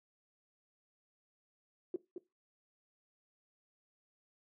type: tone with echo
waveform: sine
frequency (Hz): 357.8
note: F4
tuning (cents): +42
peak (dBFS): -32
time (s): 1.94-1.96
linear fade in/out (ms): 2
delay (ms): 220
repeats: 1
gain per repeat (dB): -7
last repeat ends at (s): 2.18
effects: noise-tail reverb RT60 0.2 s tail -17 dB re dry + high-pass 200 Hz 12 dB/octave